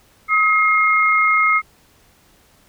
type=tone pair together; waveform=sine; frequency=1271 / 2139 Hz; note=D#6 / C7; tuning=+36 / +38 cents; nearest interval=major sixth; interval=902 cents; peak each=-15 dBFS; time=0.28-1.62 s; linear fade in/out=50 ms; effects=pink hiss -54 dBFS RMS until 2.68 s